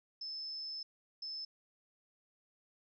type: tone bursts at uneven times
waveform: sine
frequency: 5250 Hz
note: E8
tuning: 8 cents flat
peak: -40 dBFS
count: 2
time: 0.21-0.83 / 1.22-1.45 s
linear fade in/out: 5 ms
effects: none